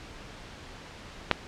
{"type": "click", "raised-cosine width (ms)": 0.3, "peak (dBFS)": -3, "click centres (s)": 1.313, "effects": ["pink hiss -45 dBFS RMS until 1.47 s", "low-pass 5000 Hz 12 dB/octave"]}